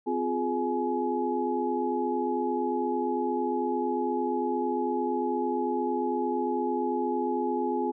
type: tone cluster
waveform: sine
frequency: 257.7 / 351.3 / 420.1 / 843 Hz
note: C4 / F4 / G#4 / G#5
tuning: -26 / +10 / +20 / +26 cents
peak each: -31 dBFS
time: 0.06-7.92 s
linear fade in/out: 20 ms
effects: none